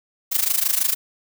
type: noise with amplitude modulation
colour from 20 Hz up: blue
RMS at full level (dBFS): -17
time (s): 0.31-0.95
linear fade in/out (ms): 20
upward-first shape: sine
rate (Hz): 26.1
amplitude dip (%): 85
effects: none